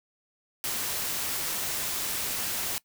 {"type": "noise", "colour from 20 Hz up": "white", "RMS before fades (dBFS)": -31, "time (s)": [0.64, 2.78], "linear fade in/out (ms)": 0, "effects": ["noise-tail reverb RT60 0.1 s tail -21 dB re dry"]}